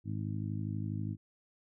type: harmonic tone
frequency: 52.3 Hz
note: G#1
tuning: 13 cents sharp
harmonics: 2 / 3 / 4 / 5 / 6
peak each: -36 / -40 / -42 / -44 / -46 dBFS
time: 0.04-1.17 s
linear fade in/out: 50 ms
effects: none